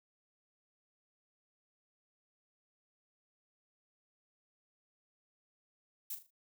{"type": "noise with echo", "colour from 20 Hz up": "violet", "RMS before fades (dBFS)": -40, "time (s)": [6.1, 6.15], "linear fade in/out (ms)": 5, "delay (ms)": 39, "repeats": 4, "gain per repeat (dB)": -9, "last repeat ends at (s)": 6.306, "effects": []}